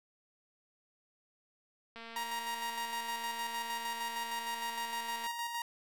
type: click train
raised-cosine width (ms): 0.3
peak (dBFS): -32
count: 758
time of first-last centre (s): 1.96-5.266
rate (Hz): 229
type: tone with tremolo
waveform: sawtooth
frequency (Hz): 941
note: A#5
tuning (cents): +16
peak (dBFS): -31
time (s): 2.16-5.62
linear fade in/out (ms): 2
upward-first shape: square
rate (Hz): 6.5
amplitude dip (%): 40
effects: none